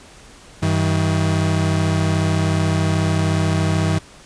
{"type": "tone pair together", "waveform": "35% pulse", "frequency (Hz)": [96.35, 158.9], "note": ["G2", "D#3"], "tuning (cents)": [-29, 37], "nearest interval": "major sixth", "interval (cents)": 866, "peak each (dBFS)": -17, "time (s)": [0.62, 3.99], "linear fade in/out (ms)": 10, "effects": ["pink hiss -44 dBFS RMS until 4.25 s", "resampled to 22050 Hz"]}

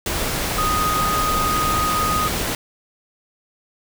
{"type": "tone in noise", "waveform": "sine", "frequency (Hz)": 1244.5, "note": "D#6", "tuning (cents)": 0, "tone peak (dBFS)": -19, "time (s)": [0.58, 2.28], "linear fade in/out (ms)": 2, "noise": "pink", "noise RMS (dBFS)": -23, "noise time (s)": [0.06, 2.55], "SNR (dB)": 1, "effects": []}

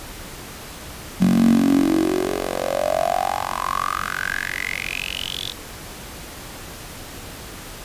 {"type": "tone with high-pass filter sweep", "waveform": "10% pulse", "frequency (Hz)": 45.85, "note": "F#1", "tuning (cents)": -15, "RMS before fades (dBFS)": -21, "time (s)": [1.2, 5.53], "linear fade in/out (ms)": 20, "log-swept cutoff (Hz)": [190, 3700], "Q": 8.7, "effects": ["pink hiss -36 dBFS RMS until 7.84 s", "resampled to 32000 Hz"]}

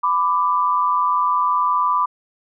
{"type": "tone pair together", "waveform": "sine", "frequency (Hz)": [997.4, 1177], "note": ["B5", "D6"], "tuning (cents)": [17, 3], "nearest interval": "minor third", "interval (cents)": 286, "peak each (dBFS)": -18, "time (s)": [0.03, 2.06], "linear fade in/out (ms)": 10, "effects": []}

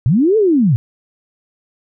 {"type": "linear two-way sweep", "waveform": "sine", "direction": "up then down", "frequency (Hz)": [103.83, 453.1, 103.83], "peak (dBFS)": -9, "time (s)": [0.06, 0.76], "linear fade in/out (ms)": 0, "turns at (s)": 0.37, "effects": []}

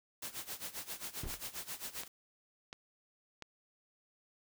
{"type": "noise with tremolo", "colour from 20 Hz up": "white", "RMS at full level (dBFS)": -41, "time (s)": [0.22, 2.08], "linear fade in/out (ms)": 5, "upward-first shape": "sine", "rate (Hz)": 7.5, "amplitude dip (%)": 85}
{"type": "noise with exponential decay", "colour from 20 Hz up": "brown", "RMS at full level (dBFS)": -34, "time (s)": [1.23, 1.45], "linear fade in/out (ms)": 5, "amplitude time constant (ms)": 46}
{"type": "click train", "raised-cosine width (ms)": 0.2, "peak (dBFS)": -27, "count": 4, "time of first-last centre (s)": [1.34, 3.423], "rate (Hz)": 1.44}
{"effects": []}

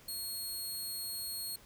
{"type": "tone", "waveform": "15% pulse", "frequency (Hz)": 4300, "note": "C8", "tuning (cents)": 47, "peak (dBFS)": -31, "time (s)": [0.08, 1.56], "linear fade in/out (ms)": 5, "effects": ["pink hiss -59 dBFS RMS until 1.65 s"]}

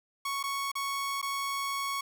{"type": "tone with dropouts", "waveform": "sawtooth", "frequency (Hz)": 1108.7, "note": "C#6", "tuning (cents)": 0, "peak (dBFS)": -27, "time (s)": [0.25, 2.01], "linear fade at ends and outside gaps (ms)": 5, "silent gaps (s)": [[0.429, 0.437], [0.717, 0.753], [1.216, 1.226]], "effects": []}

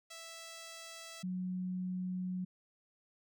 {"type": "tone pair in turn", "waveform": ["5% pulse", "sine"], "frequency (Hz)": [659.3, 183.2], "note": ["E5", "F#3"], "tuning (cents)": [0, -17], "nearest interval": "octave + minor seventh", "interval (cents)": 2217, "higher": "first", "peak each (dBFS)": [-36, -35], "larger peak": "second", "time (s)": [[0.1, 1.23], [1.23, 2.45]], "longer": "second", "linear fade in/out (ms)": 10, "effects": []}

